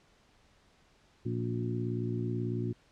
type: harmonic tone with a mistuned harmonic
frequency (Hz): 58.27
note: A#1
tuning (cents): 0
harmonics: 2 / 3 / 4 / 5 / 6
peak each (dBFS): -33 / -41 / -38 / -40 / -38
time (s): 1.25-2.73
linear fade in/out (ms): 10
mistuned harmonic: 6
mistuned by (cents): +46
effects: pink hiss -65 dBFS RMS until 2.91 s + low-pass 6000 Hz 12 dB/octave